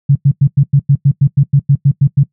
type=tone bursts; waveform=sine; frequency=140 Hz; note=C#3; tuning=18 cents sharp; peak=-4 dBFS; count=14; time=0.09-2.236 s; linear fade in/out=10 ms; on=66 ms; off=94 ms; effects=noise-tail reverb RT60 0.1 s tail -20 dB re dry